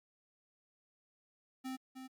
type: tone with echo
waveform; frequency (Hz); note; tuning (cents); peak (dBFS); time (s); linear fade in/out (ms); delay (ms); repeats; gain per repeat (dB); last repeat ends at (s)
square; 260.7; C4; -6; -40; 1.64-1.77; 20; 310; 1; -7; 2.08
effects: Opus 48 kbps